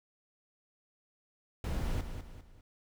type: noise with echo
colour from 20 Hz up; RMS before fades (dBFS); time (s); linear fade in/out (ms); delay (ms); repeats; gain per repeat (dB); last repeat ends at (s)
brown; -33; 1.64-2.01; 2; 200; 3; -8; 2.61
effects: none